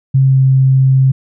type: tone with pitch glide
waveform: sine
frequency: 134 to 132.77 Hz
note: C3 to C3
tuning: +42 to +26 cents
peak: -6 dBFS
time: 0.14-1.12 s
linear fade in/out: 10 ms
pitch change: -16 cents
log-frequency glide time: 0.24-0.41 s
effects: none